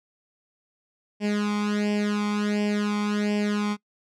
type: tone with flanger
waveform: sawtooth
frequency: 207.7 Hz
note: G#3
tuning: in tune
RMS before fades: -25 dBFS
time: 1.2-3.77 s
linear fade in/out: 50 ms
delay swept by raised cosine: 0.38 to 0.89 ms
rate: 1.4 Hz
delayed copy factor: +0.9
effects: noise-tail reverb RT60 0.1 s tail -23 dB re dry + low-pass 6000 Hz 12 dB/octave